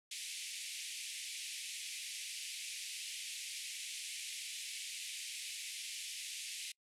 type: band-pass noise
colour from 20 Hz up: pink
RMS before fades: -45 dBFS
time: 0.11-6.72 s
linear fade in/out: 5 ms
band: 2200 to 11000 Hz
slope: 48 dB/octave
effects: noise-tail reverb RT60 0.1 s tail -26 dB re dry